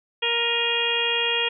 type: harmonic tone with a mistuned harmonic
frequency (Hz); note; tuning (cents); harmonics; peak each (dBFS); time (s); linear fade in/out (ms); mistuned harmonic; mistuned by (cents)
468.5; A#4; +9; 1 / 2 / 3 / 4 / 5 / 6 / 7; -29 / -32 / -35 / -30 / -27 / -26 / -26; 0.22-1.49; 10; 5; +85
effects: none